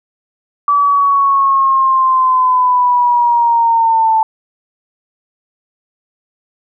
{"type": "linear sweep", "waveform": "sine", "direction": "down", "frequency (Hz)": [1154, 880], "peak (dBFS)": -8, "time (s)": [0.68, 4.23], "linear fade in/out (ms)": 2, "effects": []}